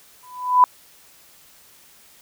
sine tone with exponential growth, 997 Hz, B5, 16 cents sharp, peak -6 dBFS, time 0.23-0.64 s, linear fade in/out 1 ms, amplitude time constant 88 ms, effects white hiss -51 dBFS RMS until 2.21 s

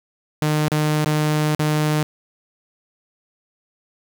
sawtooth tone with dropouts, 152.2 Hz, D#3, 38 cents flat, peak -13 dBFS, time 0.42-2.03 s, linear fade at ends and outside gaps 0 ms, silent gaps 0.683-0.718 / 1.046-1.06 / 1.549-1.594 s, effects none

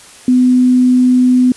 sine tone with quantisation, 251.6 Hz, B3, 32 cents sharp, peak -6 dBFS, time 0.28-1.52 s, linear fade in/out 2 ms, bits 6, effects white hiss -38 dBFS RMS until 1.56 s + resampled to 24000 Hz

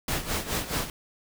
pink noise with tremolo, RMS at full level -27 dBFS, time 0.08-0.9 s, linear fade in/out 2 ms, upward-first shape sine, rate 4.7 Hz, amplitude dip 75%, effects none

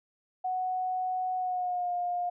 sine tone with pitch glide, 740 to 709.4 Hz, F#5 to F5, 0 to +27 cents, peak -28 dBFS, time 0.44-2.3 s, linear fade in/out 10 ms, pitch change -73 cents, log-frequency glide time 1.36-1.92 s, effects none

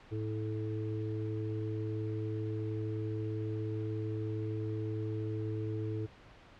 harmonic tone, 108.4 Hz, A2, 25 cents flat, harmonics 1 / 3 / 4, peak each -35 / -40 / -41 dBFS, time 0.11-6.07 s, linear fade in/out 20 ms, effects pink hiss -56 dBFS RMS until 6.59 s + low-pass 3000 Hz 12 dB/octave

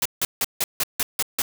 white noise bursts, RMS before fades -22 dBFS, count 8, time 0.02-1.42 s, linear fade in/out 2 ms, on 35 ms, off 160 ms, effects none

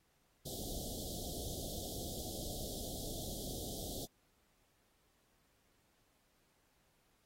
pink band-stop noise, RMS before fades -44 dBFS, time 0.45-4.06 s, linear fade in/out 10 ms, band 750 to 3200 Hz, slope 96 dB/octave, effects pink hiss -75 dBFS RMS until 7.25 s + AAC 48 kbps

